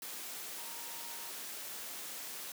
sine tone in noise, 932.3 Hz, A#5, in tune, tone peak -54 dBFS, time 0.58-1.3 s, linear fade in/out 2 ms, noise white, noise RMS -44 dBFS, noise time 0.02-2.52 s, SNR -13 dB, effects high-pass 200 Hz 12 dB/octave

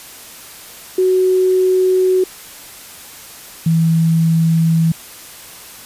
sine tone pair in turn, 371.8 / 163.53 Hz, F#4 / E3, +8 / -14 cents, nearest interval octave + major second, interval 1422 cents, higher first, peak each -10 dBFS, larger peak neither, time 0.98-2.24 / 3.66-4.92 s, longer neither, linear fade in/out 5 ms, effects white hiss -36 dBFS RMS until 5.85 s + resampled to 32000 Hz

